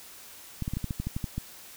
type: clicks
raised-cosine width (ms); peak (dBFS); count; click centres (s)
5; -18; 11; 0.623 / 0.679 / 0.736 / 0.77 / 0.843 / 0.908 / 1 / 1.07 / 1.165 / 1.242 / 1.38
effects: white hiss -48 dBFS RMS until 1.76 s